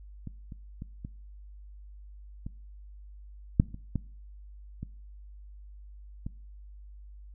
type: clicks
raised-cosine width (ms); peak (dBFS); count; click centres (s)
5; -25 / -30 / -26 / -26 / -25 / -6 / -28 / -16 / -24 / -23; 10; 0.273 / 0.522 / 0.821 / 1.049 / 2.465 / 3.599 / 3.744 / 3.957 / 4.83 / 6.265
effects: noise-tail reverb RT60 0.5 s tail -22 dB re dry + added 50 Hz sine -45 dBFS peak until 7.34 s